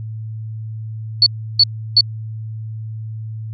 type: tone bursts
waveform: sine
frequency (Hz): 4435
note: C#8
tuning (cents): 0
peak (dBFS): -6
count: 3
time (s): 1.22-2.009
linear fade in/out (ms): 2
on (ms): 43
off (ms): 330
effects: added 110 Hz sine -25 dBFS peak until 3.53 s